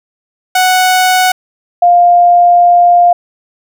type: tone pair in turn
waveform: sawtooth / sine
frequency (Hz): 740 / 701.9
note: F#5 / F5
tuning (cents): 0 / +9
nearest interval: minor second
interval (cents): 91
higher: first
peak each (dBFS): -3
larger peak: neither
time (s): 0.55-1.32 / 1.82-3.13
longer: second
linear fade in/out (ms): 5
effects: none